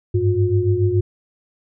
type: tone cluster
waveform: sine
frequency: 97.2 / 104.3 / 358.5 Hz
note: G2 / G#2 / F4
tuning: -14 / +8 / +45 cents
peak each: -19 dBFS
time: 0.14-1.01 s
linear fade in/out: 10 ms
effects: none